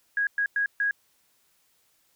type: tone bursts at uneven times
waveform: sine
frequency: 1651 Hz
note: G#6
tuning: 11 cents flat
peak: -22 dBFS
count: 4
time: 0.17-0.27 / 0.38-0.46 / 0.56-0.66 / 0.8-0.91 s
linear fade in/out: 2 ms
effects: white hiss -67 dBFS RMS until 2.15 s